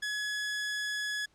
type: tone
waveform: sawtooth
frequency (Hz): 1691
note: G#6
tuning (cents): +31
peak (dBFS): -28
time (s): 0.02-1.26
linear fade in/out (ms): 10
effects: pink hiss -68 dBFS RMS until 1.34 s + low-pass 8000 Hz 12 dB/octave